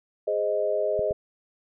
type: chord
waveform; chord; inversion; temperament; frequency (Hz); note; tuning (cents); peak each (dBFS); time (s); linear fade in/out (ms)
sine; Ab major; none; equal; 415.3 / 523.3 / 622.3; Ab4 / C5 / Eb5; 0 / 0 / 0; -28 / -29 / -25; 0.27-1.13; 10
type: clicks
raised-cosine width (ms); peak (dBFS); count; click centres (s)
5; -25; 2; 0.993 / 1.109
effects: none